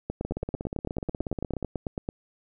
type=two click trains; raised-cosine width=2 ms; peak=-18 / -16 dBFS; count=24 / 19; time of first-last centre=0.25-1.627 / 0.1-2.089 s; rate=16.7 / 9.05 Hz; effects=none